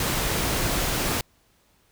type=noise; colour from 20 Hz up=pink; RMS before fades=-25 dBFS; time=0-1.21 s; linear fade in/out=2 ms; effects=pink hiss -63 dBFS RMS until 1.91 s